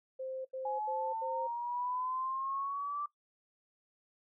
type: tone bursts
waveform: sine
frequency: 523.3 Hz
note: C5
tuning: in tune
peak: -37 dBFS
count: 4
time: 0.19-1.473 s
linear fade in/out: 10 ms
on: 260 ms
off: 81 ms
type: exponential sweep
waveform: sine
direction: up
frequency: 830.6 to 1174.7 Hz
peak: -34 dBFS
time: 0.65-3.06 s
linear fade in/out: 5 ms
effects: noise-tail reverb RT60 0.1 s tail -17 dB re dry